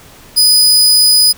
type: tone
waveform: sawtooth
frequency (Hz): 4978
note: D#8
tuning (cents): 0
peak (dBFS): -3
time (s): 0.36-1.33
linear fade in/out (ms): 20
effects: pink hiss -39 dBFS RMS until 1.37 s